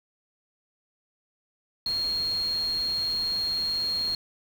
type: tone in noise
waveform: sine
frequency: 4254 Hz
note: C8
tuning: 28 cents sharp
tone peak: -25 dBFS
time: 1.86-4.15 s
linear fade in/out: 2 ms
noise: pink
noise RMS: -43 dBFS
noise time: 1.86-4.15 s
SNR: +15 dB
effects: none